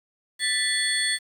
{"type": "tone cluster", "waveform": "sine", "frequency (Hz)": [1766, 1983, 3437, 4396, 8700], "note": ["A6", "B6", "A7", "C#8", "C#9"], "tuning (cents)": [6, 7, -41, -15, -33], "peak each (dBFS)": -28, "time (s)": [0.39, 1.19], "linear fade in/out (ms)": 50, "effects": ["tanh soft clip ceiling -10 dBFS", "8-bit"]}